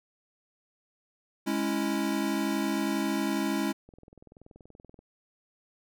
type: chord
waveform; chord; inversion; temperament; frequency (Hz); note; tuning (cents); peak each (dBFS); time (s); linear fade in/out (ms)
square; C# minor; second; equal; 207.7 / 277.2 / 329.6; G#3 / C#4 / E4; 0 / 0 / 0; -32; 1.46-3.73; 20
type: click train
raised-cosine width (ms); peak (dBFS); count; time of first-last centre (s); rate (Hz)
2; -38; 24; 3.89-4.99; 20.9
effects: none